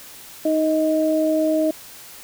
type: tone pair together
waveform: sine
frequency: 312.6 / 628 Hz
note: D#4 / D#5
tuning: +8 / +16 cents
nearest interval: octave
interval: 1208 cents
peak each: -19 dBFS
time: 0.45-1.71 s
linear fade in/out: 5 ms
effects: white hiss -41 dBFS RMS until 2.23 s